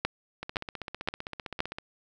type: two click trains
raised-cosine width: 0.3 ms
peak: -20 / -10 dBFS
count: 22 / 4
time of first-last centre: 0.43-1.785 / 0.05-1.604 s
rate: 15.5 / 1.93 Hz
effects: none